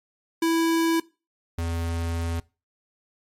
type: tone pair in turn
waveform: square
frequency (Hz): 329.6 / 83.79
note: E4 / E2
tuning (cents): 0 / +29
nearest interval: 2 octaves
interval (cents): 2371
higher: first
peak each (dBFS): -20 / -26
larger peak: first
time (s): 0.42-1 / 1.58-2.4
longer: second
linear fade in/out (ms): 5
effects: noise-tail reverb RT60 0.3 s tail -22 dB re dry + MP3 64 kbps